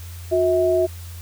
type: tone pair together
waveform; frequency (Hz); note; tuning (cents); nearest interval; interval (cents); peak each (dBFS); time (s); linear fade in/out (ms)
sine; 362.1 / 646.8; F#4 / E5; -37 / -33; minor seventh; 1004; -18; 0.31-0.87; 20
effects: added 86 Hz sine -33 dBFS peak until 1.21 s + white hiss -44 dBFS RMS until 1.21 s